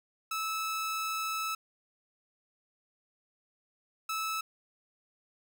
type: tone bursts at uneven times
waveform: sawtooth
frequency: 1306 Hz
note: E6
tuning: 17 cents flat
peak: -28 dBFS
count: 2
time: 0.31-1.55 / 4.09-4.41 s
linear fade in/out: 5 ms
effects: none